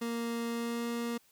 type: tone with pitch glide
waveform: 30% pulse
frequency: 233.1 to 235.3 Hz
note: A#3 to A#3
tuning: 0 to +16 cents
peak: -30 dBFS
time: 0.01-1.18 s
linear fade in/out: 10 ms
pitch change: +16 cents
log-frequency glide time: 0.49-0.88 s
effects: white hiss -66 dBFS RMS until 1.31 s